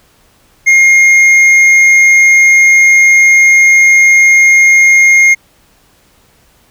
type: tone with hard clipping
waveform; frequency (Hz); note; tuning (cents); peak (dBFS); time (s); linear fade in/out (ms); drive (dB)
sine; 2133; C7; +33; -4; 0.66-5.35; 20; 5
effects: pink hiss -49 dBFS RMS until 6.7 s